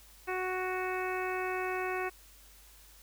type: harmonic tone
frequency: 370 Hz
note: F#4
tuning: in tune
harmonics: 1 / 2 / 3 / 4 / 5 / 6 / 7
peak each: -35 / -38 / -40 / -41 / -42 / -43 / -43 dBFS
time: 0.27-2.1 s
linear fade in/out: 20 ms
effects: added 50 Hz sine -58 dBFS peak until 3.02 s + white hiss -58 dBFS RMS until 3.02 s